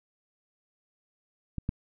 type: clicks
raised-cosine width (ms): 5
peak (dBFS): -20 / -16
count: 2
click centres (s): 1.583 / 1.691
effects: none